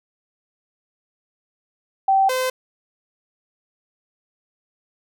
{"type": "tone pair in turn", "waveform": ["sine", "sawtooth"], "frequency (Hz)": [775, 513.8], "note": ["G5", "C5"], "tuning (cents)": [-20, -32], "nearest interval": "perfect fifth", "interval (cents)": 712, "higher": "first", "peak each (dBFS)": [-13, -16], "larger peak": "first", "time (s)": [[2.08, 2.29], [2.29, 2.5]], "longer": "neither", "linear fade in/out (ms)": 5, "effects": []}